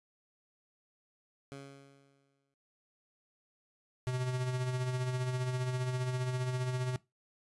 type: tone with exponential decay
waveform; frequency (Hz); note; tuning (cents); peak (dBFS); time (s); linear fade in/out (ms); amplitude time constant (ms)
15% pulse; 138.59; C#3; 0; -36; 1.52-2.54; 0; 220
type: tone with tremolo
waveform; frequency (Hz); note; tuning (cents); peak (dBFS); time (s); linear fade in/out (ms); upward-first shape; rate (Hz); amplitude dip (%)
square; 126.9; B2; +47; -31; 4.07-6.96; 0; sine; 15; 45
effects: noise-tail reverb RT60 0.2 s tail -20 dB re dry + resampled to 24000 Hz